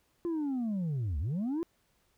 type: linear two-way sweep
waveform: sine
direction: down then up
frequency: 349.2 to 65.9 to 349.2 Hz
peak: -27 dBFS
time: 0.25-1.63 s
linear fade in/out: 0 ms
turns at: 1.19 s
effects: tanh soft clip ceiling -29 dBFS + pink hiss -72 dBFS RMS until 2.17 s